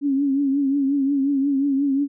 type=tone with vibrato; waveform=sine; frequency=277.2 Hz; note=C#4; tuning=in tune; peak=-17 dBFS; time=0.01-2.08 s; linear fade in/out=50 ms; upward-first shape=triangle; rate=5.6 Hz; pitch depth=76 cents each way; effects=none